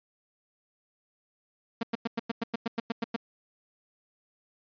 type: tone bursts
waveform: sawtooth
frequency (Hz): 230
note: A#3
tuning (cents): -23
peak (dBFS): -23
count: 12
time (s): 1.81-3.163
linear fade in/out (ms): 5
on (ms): 22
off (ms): 99
effects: resampled to 11025 Hz